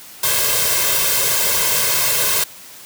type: noise with comb filter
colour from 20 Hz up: white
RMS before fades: -17 dBFS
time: 0.23-2.44 s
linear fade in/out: 5 ms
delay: 1.9 ms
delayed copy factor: +0.85
effects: white hiss -39 dBFS RMS until 2.85 s + high-pass 80 Hz 12 dB/octave